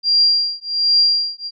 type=tone with tremolo; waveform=sine; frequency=4766 Hz; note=D8; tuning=25 cents sharp; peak=-9 dBFS; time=0.03-1.51 s; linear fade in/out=50 ms; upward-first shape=triangle; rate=1.3 Hz; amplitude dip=100%; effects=none